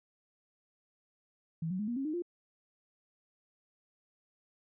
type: tone with pitch steps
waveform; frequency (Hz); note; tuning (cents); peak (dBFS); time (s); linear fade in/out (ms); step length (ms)
sine; 162.9 / 184.97 / 210 / 238.5 / 270.8 / 307.5 / 349.2; E3 / F#3 / G#3 / A#3 / C#4 / D#4 / F4; -20 / 0 / +19 / +40 / -40 / -20 / 0; -32; 1.62-2.222; 5; 86
effects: none